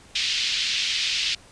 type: band-pass noise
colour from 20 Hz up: pink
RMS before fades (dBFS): -25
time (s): 0.15-1.35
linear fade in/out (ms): 5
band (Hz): 2600 to 5000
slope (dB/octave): 24
effects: pink hiss -50 dBFS RMS until 1.51 s + resampled to 22050 Hz